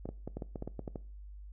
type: clicks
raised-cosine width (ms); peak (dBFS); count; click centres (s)
2; -25; 11; 0.056 / 0.09 / 0.276 / 0.37 / 0.422 / 0.558 / 0.624 / 0.676 / 0.793 / 0.878 / 0.958
effects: noise-tail reverb RT60 0.4 s tail -20 dB re dry + added 50 Hz sine -45 dBFS peak until 1.52 s